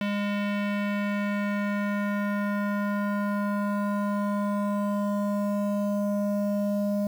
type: tone with low-pass filter sweep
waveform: square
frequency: 204 Hz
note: G#3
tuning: 31 cents flat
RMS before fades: -27 dBFS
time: 0.01-7.07 s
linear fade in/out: 2 ms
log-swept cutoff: 2800 to 580 Hz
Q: 2
effects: 8-bit